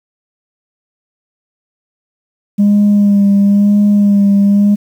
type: tone with vibrato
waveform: sine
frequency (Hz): 202.8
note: G#3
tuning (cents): -41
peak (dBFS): -4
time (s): 2.58-4.76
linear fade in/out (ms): 20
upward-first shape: sine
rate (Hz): 1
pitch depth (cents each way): 26
effects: tanh soft clip ceiling -4 dBFS + 7-bit